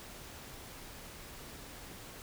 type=silence; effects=pink hiss -49 dBFS RMS until 2.22 s